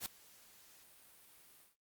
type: noise with ADSR envelope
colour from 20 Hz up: white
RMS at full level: -39 dBFS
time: 0-1.76 s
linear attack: 59 ms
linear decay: 4 ms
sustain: -23 dB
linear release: 150 ms
effects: Opus 48 kbps